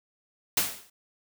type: noise with exponential decay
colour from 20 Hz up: white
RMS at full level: -21 dBFS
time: 0.57-0.9 s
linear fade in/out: 5 ms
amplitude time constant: 71 ms
effects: none